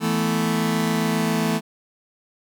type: chord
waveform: sawtooth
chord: E suspended fourth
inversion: none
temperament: just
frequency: 164.81 / 219.8 / 247.2 Hz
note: E3 / A3 / B3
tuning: 0 / -2 / +2 cents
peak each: -20 / -18 / -23 dBFS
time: 0-1.61 s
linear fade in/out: 50 ms
effects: none